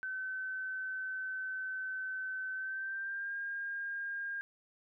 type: tone with pitch glide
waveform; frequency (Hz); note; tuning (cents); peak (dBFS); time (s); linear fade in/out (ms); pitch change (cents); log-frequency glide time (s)
sine; 1527 to 1612.2; G6 to G6; -46 to +48; -36; 0.03-4.41; 0; +94; 2.53-3.35
effects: none

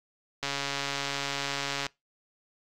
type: click train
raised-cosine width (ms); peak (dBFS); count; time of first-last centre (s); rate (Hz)
0.2; -13; 202; 0.43-1.866; 140
effects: noise-tail reverb RT60 0.2 s tail -24 dB re dry + AAC 64 kbps

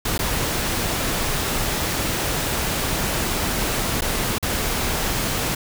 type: noise with dropouts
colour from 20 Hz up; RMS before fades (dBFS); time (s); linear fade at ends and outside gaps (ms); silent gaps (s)
pink; -23; 0.05-5.55; 5; 0.179-0.19 / 4.009-4.019 / 4.384-4.426
effects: none

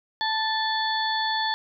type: harmonic tone with a mistuned harmonic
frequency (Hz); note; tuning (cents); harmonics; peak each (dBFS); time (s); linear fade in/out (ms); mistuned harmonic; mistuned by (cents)
880; A5; 0; 1 / 2 / 4 / 5; -26 / -29 / -30 / -31; 0.21-1.54; 0; 4; -26
effects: none

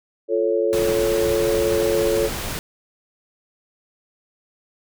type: chord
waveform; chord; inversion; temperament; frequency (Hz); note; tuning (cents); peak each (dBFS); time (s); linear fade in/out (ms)
sine; F augmented; none; equal; 349.2 / 440 / 554.4; F4 / A4 / C#5; 0 / 0 / 0; -23 / -20 / -22; 0.28-2.3; 50
type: noise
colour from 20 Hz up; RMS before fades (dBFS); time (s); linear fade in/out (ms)
pink; -28; 0.73-2.59; 0
effects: none

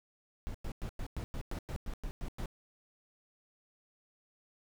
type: noise bursts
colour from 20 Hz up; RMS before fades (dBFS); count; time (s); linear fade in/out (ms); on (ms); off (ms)
brown; -38; 12; 0.47-2.458; 0; 74; 100
effects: none

